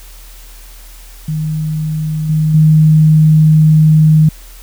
sine tone with level steps, 155.5 Hz, D#3, 1 cent flat, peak -14 / -9 / -4 dBFS, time 1.28-4.29 s, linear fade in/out 5 ms, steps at 2.29 / 2.54 s, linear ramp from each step 5 ms, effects added 40 Hz sine -33 dBFS peak until 4.62 s + white hiss -40 dBFS RMS until 4.62 s

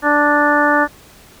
harmonic tone, 293.5 Hz, D4, 1 cent flat, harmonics 1 / 2 / 3 / 4 / 5 / 6, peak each -18 / -18 / -18 / -18 / -18 / -18 dBFS, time 0.02-0.88 s, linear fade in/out 50 ms, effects pink hiss -44 dBFS RMS until 1.4 s

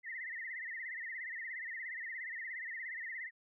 sine tone with vibrato, 1931 Hz, B6, 39 cents flat, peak -40 dBFS, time 0.03-3.31 s, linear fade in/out 50 ms, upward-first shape sine, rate 17 Hz, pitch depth 130 cents each way, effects none

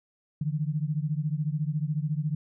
sine beating tone pair, 146.83 / 160.83 Hz, D3 / E3, 0 / -42 cents, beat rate 14 Hz, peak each -28 / -30 dBFS, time 0.41-2.35 s, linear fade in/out 5 ms, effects none

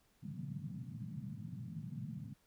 pink band-pass noise, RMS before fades -45 dBFS, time 0.22-2.34 s, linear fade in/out 20 ms, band 110 to 220 Hz, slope 48 dB/octave, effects pink hiss -73 dBFS RMS until 2.46 s

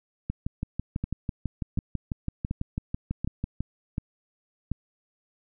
two click trains, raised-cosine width 5 ms, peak -16 / -16 dBFS, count 6 / 21, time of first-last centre 1.04-4.716 / 0.3-3.606 s, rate 1.36 / 6.05 Hz, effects none

